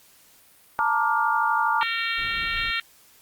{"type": "chord", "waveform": "sine", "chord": "Bb major seventh", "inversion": "third", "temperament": "equal with one note detuned", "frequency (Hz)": [880, 932.3, 1174.7, 1413.1], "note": ["A5", "Bb5", "D6", "F6"], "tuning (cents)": [0, 0, 0, 20], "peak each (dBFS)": -25, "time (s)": [0.79, 1.83], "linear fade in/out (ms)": 0}
{"type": "harmonic tone", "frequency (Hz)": 458.3, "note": "A#4", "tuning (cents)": -29, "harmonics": [3, 4, 5, 6, 7, 8, 9], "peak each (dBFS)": [-31, -29, -30, -31, -32, -34, -37], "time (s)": [1.81, 2.8], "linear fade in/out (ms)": 2}
{"type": "noise", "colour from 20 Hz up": "brown", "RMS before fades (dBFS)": -40, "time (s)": [2.17, 2.72], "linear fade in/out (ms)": 20}
{"effects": ["white hiss -55 dBFS RMS until 3.21 s", "Opus 48 kbps"]}